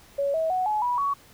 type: tone with pitch steps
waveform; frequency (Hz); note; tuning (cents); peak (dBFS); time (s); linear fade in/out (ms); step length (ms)
sine; 561 / 644.4 / 740.2 / 850.3 / 976.8 / 1122; C#5 / E5 / F#5 / G#5 / B5 / C#6; +21 / -39 / 0 / +41 / -19 / +21; -22; 0.18-1.14; 10; 160
effects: pink hiss -53 dBFS RMS until 1.33 s